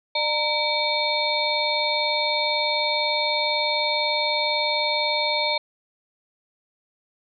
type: tone cluster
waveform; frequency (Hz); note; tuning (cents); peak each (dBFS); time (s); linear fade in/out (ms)
sine; 599 / 921 / 2298 / 3651 / 4239; D5 / A#5 / D7 / A#7 / C8; +34 / -21 / -38 / -37 / +22; -27; 0.15-5.58; 5
effects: none